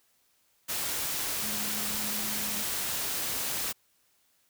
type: tone in noise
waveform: sine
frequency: 210.6 Hz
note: G#3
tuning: 24 cents sharp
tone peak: -41 dBFS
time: 1.42-2.64 s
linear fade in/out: 20 ms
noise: white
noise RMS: -32 dBFS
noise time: 0.68-3.73 s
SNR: -12 dB
effects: white hiss -69 dBFS RMS until 4.49 s